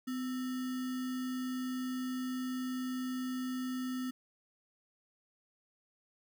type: tone with sample-and-hold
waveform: sine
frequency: 254.6 Hz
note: C4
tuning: 47 cents flat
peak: -34 dBFS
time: 0.07-4.11 s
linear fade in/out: 10 ms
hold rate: 1575 Hz
effects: none